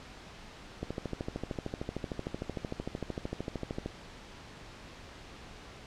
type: click train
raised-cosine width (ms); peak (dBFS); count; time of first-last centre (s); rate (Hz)
2; -21; 41; 0.83-3.86; 13.2
effects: pink hiss -49 dBFS RMS until 5.86 s + low-pass 5000 Hz 12 dB/octave